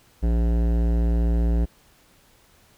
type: tone with hard clipping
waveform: sine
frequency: 57.6 Hz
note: A#1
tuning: 20 cents flat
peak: -20 dBFS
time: 0.22-1.66 s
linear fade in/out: 20 ms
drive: 16 dB
effects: pink hiss -57 dBFS RMS until 2.77 s